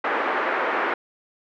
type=band-pass noise; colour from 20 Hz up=white; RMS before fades=-24 dBFS; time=0.04-0.94 s; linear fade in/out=5 ms; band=310 to 1800 Hz; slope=24 dB/octave; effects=none